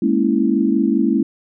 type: chord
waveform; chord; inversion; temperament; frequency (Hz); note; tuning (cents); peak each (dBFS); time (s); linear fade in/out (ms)
sine; A# half-diminished seventh; third; equal; 207.7 / 233.1 / 277.2 / 329.6; G#3 / A#3 / C#4 / E4; 0 / 0 / 0 / 0; -19; 0.02-1.23; 5
effects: none